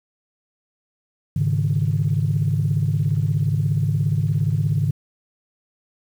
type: chord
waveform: sine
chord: Ab suspended fourth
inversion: none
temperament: equal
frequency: 103.83 / 138.59 / 155.56 Hz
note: Ab2 / Db3 / Eb3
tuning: 0 / 0 / 0 cents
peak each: -21 dBFS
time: 1.36-4.91 s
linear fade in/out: 5 ms
effects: tanh soft clip ceiling -10 dBFS + 8-bit